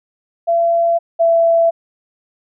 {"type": "tone pair in turn", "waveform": "sine", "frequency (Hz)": [677, 668.1], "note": ["E5", "E5"], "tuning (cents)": [46, 23], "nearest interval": "unison", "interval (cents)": 23, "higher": "first", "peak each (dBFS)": [-11, -9], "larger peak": "second", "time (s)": [[0.47, 0.99], [1.19, 1.71]], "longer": "neither", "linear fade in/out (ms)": 20, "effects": []}